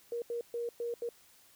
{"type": "tone bursts at uneven times", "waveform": "sine", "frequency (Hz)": 472.3, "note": "A#4", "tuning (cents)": 23, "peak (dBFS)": -33, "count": 5, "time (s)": [[0.12, 0.22], [0.3, 0.41], [0.54, 0.69], [0.8, 0.94], [1.02, 1.09]], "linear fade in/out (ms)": 2, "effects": ["white hiss -62 dBFS RMS until 1.55 s"]}